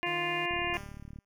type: harmonic tone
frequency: 349.2 Hz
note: F4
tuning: in tune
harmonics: 1 / 2 / 3 / 5 / 6 / 7 / 8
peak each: -37 / -37 / -37 / -37 / -37 / -37 / -37 dBFS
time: 0.03-0.77 s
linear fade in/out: 0 ms
type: tone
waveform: sawtooth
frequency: 155.56 Hz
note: D#3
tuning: in tune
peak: -39 dBFS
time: 0.06-0.46 s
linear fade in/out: 5 ms
type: click train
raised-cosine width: 5 ms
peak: -33 dBFS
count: 26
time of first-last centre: 0.51-1.188 s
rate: 36.9 Hz
type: tone with exponential decay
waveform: 5% pulse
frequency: 199.8 Hz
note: G3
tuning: 33 cents sharp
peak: -29 dBFS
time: 0.74-1.25 s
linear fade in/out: 0 ms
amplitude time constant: 110 ms
effects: none